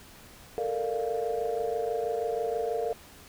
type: chord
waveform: sine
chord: Bb major seventh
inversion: third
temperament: equal with one note detuned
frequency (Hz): 440 / 466.2 / 597.9 / 698.5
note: A4 / Bb4 / D5 / F5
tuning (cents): 0 / 0 / +31 / 0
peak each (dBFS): -32 / -30 / -36 / -33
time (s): 0.58-2.93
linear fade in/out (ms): 0
effects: tanh soft clip ceiling -19 dBFS + pink hiss -51 dBFS RMS until 3.28 s